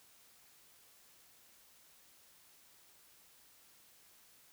silence, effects white hiss -64 dBFS RMS until 4.52 s

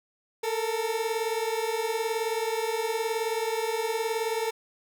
30% pulse beating tone pair, 440 / 459 Hz, A4 / A#4, 0 / -27 cents, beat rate 19 Hz, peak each -27 / -27 dBFS, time 0.43-4.51 s, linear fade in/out 10 ms, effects none

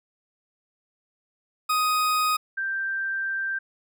40% pulse / sine tone pair in turn, 1250 / 1572 Hz, D#6 / G6, +8 / +4 cents, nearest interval major third, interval 396 cents, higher second, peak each -20 / -25 dBFS, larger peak first, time 1.69-2.37 / 2.57-3.59 s, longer second, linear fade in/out 10 ms, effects none

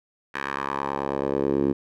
10% pulse tone with band-pass filter sweep, 69.3 Hz, C#2, in tune, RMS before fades -26 dBFS, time 0.34-1.73 s, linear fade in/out 10 ms, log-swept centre 1700 to 310 Hz, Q 2, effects none

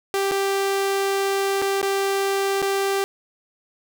sawtooth tone with dropouts, 392.7 Hz, G4, 3 cents sharp, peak -16 dBFS, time 0.14-3.04 s, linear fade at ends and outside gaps 0 ms, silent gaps 0.312-0.318 / 1.618-1.623 / 1.815-1.828 / 2.619-2.625 s, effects none

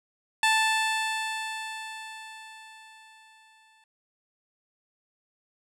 15% pulse tone with exponential decay, 880 Hz, A5, in tune, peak -13 dBFS, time 0.43-3.84 s, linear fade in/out 2 ms, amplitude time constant 740 ms, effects low-pass 10000 Hz 12 dB/octave

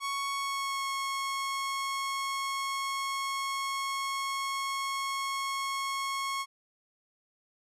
sawtooth tone with pitch glide, 1108.7 to 1093.4 Hz, C#6 to C#6, 0 to -24 cents, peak -27 dBFS, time 0-6.46 s, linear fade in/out 50 ms, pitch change -24 cents, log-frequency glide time 0.33-0.87 s, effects low-pass 11000 Hz 12 dB/octave

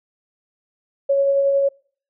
sine tone with tremolo, 554.4 Hz, C#5, in tune, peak -13 dBFS, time 1.09-1.69 s, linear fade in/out 10 ms, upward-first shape sine, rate 11 Hz, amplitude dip 25%, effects noise-tail reverb RT60 0.5 s tail -26 dB re dry

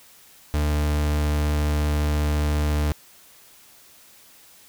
40% pulse tone, 74.5 Hz, D2, 25 cents sharp, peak -19 dBFS, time 0.54-2.92 s, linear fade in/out 0 ms, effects white hiss -51 dBFS RMS until 4.68 s

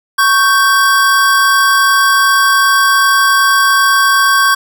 square tone pair together, 1108.7 / 1560.7 Hz, C#6 / G6, 0 / -8 cents, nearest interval tritone, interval 592 cents, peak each -11 dBFS, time 0.18-4.55 s, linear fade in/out 10 ms, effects none

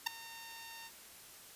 10% pulse tone with ADSR envelope, 915 Hz, A#5, 32 cents flat, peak -19 dBFS, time 0.06-0.91 s, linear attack 11 ms, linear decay 4 ms, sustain -21 dB, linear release 52 ms, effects white hiss -55 dBFS RMS until 1.55 s + resampled to 32000 Hz

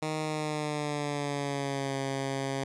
10% pulse tone with pitch glide, 155.4 to 136.07 Hz, D#3 to C#3, -2 to -32 cents, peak -22 dBFS, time 0.02-2.64 s, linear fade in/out 5 ms, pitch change -230 cents, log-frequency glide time 0.22-1.97 s, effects resampled to 22050 Hz

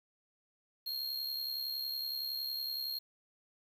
square tone with amplitude modulation, 4242 Hz, C8, 23 cents sharp, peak -34 dBFS, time 0.86-2.99 s, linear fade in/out 10 ms, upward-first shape sine, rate 70.8 Hz, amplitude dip 50%, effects 10-bit

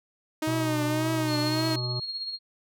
sawtooth tone with vibrato, 310 Hz, D#4, 6 cents flat, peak -22 dBFS, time 0.42-1.76 s, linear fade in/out 5 ms, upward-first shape triangle, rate 1.8 Hz, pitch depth 75 cents each way
harmonic tone, 123.47 Hz, B2, in tune, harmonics 1 / 3 / 5 / 7 / 9 / 10, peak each -29 / -39 / -43 / -46 / -48 / -49 dBFS, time 0.47-2 s, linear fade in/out 5 ms
sine tone with tremolo, 4277 Hz, C8, 37 cents sharp, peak -29 dBFS, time 1.27-2.39 s, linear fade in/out 50 ms, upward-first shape sine, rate 16 Hz, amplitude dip 50%
effects none

